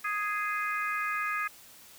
harmonic tone, 415.3 Hz, G#4, in tune, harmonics 3 / 4 / 5 / 6, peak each -32 / -34 / -36 / -38 dBFS, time 0.04-1.48 s, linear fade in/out 10 ms, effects white hiss -53 dBFS RMS until 1.98 s

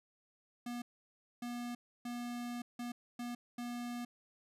square tone bursts at uneven times, 241.1 Hz, B3, 41 cents flat, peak -40 dBFS, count 6, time 0.66-0.82 / 1.42-1.75 / 2.05-2.62 / 2.79-2.92 / 3.19-3.35 / 3.58-4.05 s, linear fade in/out 5 ms, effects resampled to 32000 Hz

